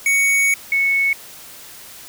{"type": "tone pair in turn", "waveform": ["square", "sine"], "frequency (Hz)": [2230, 2208], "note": ["C#7", "C#7"], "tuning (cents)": [10, -7], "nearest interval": "unison", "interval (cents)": 17, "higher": "first", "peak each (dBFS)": -14, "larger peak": "neither", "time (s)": [[0.06, 0.54], [0.72, 1.13]], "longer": "first", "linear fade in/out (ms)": 2, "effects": ["white hiss -39 dBFS RMS until 2.08 s"]}